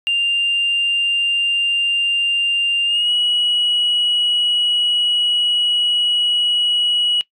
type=tone with pitch glide; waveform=sine; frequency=2794 to 2918 Hz; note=F7 to F#7; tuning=0 to -25 cents; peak=-13 dBFS; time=0.07-7.21 s; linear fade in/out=0 ms; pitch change=+75 cents; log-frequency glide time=2.85-3.11 s; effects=noise-tail reverb RT60 0.1 s tail -20 dB re dry + tanh soft clip ceiling -11 dBFS